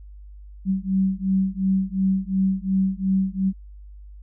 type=beating tone pair; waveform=sine; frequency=189.7 / 192.5 Hz; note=F#3 / G3; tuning=+43 / -31 cents; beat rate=2.8 Hz; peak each=-22 dBFS; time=0.65-3.53 s; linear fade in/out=50 ms; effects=added 50 Hz sine -39 dBFS peak until 4.22 s